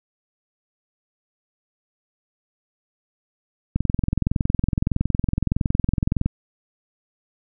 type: click train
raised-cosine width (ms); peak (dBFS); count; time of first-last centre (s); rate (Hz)
5; -7; 55; 3.76-6.26; 21.6
effects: none